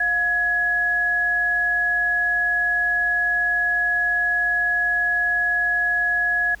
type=tone pair together; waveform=sine; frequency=706.8 / 1681 Hz; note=F5 / G#6; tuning=+21 / +20 cents; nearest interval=octave + minor third; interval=1499 cents; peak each=-29 / -18 dBFS; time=0-6.55 s; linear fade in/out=5 ms; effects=added 50 Hz sine -44 dBFS peak until 6.6 s + pink hiss -52 dBFS RMS until 6.6 s